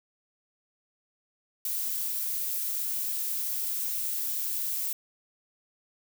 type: noise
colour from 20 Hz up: violet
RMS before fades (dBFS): -31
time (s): 1.65-4.93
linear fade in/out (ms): 2
effects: none